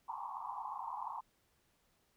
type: band-pass noise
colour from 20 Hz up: white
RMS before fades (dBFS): -43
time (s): 0.08-1.21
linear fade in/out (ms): 10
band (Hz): 790 to 1100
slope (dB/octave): 96
effects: pink hiss -75 dBFS RMS until 2.16 s